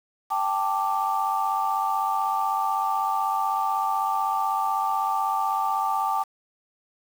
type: chord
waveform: sine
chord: G suspended second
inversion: none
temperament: equal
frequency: 784 / 880 / 1174.7 Hz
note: G5 / A5 / D6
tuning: 0 / 0 / 0 cents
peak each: -26 dBFS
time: 0.3-6.24 s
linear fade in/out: 20 ms
effects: tanh soft clip ceiling -12 dBFS + 7-bit